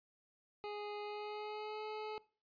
25% pulse tone with pitch glide, 415.3 to 429.2 Hz, G#4 to A4, 0 to -43 cents, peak -38 dBFS, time 0.64-2.18 s, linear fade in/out 0 ms, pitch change +57 cents, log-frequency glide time 1.02-1.84 s, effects noise-tail reverb RT60 0.4 s tail -21 dB re dry + resampled to 11025 Hz

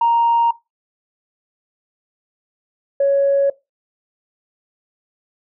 sine tone pair in turn, 933 / 556.4 Hz, A#5 / C#5, +1 / +6 cents, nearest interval major sixth, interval 895 cents, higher first, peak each -11 dBFS, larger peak neither, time 0.01-0.51 / 3-3.5 s, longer neither, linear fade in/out 5 ms, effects noise-tail reverb RT60 0.2 s tail -18 dB re dry + tanh soft clip ceiling -8 dBFS

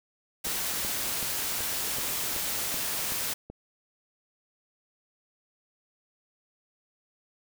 white noise, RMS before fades -31 dBFS, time 0.44-3.34 s, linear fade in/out 10 ms
click train, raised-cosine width 2 ms, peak -27 dBFS, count 9, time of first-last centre 0.47-3.5 s, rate 2.64 Hz
effects none

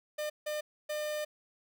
45% pulse tone bursts at uneven times, 603 Hz, D5, 46 cents sharp, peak -33 dBFS, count 3, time 0.18-0.3 / 0.46-0.61 / 0.89-1.25 s, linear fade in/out 10 ms, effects none

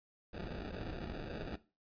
pink noise with sample-and-hold, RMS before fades -43 dBFS, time 0.33-1.56 s, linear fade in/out 5 ms, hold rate 1050 Hz, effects noise-tail reverb RT60 0.3 s tail -17 dB re dry + resampled to 11025 Hz

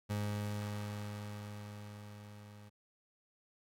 30% pulse tone with level ramp, 103.83 Hz, G#2, in tune, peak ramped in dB -31 to -50 dBFS, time 0.09-2.7 s, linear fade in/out 20 ms, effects AAC 48 kbps

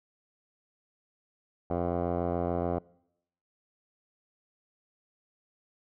10% pulse tone with low-pass filter, 87 Hz, F2, 6 cents flat, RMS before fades -30 dBFS, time 1.7-2.79 s, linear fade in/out 5 ms, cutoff 780 Hz, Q 5.1, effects noise-tail reverb RT60 0.8 s tail -24 dB re dry

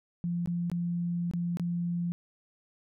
sine tone with dropouts, 173 Hz, F3, 16 cents flat, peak -28 dBFS, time 0.24-2.12 s, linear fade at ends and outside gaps 0 ms, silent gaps 0.459-0.474 / 0.699-0.716 / 1.312-1.336 / 1.571-1.597 s, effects none

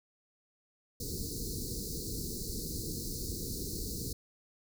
pink band-stop noise, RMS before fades -38 dBFS, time 1-4.13 s, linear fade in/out 5 ms, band 480 to 4100 Hz, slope 96 dB/octave, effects none

